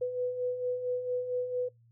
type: beating tone pair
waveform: sine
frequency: 493.9 / 498.3 Hz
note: B4 / B4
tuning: 0 / +15 cents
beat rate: 4.4 Hz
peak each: -38 / -30 dBFS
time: 0.01-1.69 s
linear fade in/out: 10 ms
effects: noise-tail reverb RT60 0.2 s tail -26 dB re dry + added 116 Hz sine -59 dBFS peak until 1.91 s